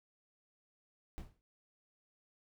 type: noise with exponential decay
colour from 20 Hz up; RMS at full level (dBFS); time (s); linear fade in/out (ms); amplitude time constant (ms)
brown; -42; 1.18-1.41; 0; 49
effects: none